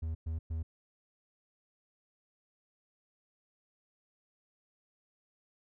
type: tone bursts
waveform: triangle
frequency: 80.5 Hz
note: E2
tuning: 41 cents flat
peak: -31 dBFS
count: 3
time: 0.02-0.63 s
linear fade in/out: 10 ms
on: 130 ms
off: 110 ms
effects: none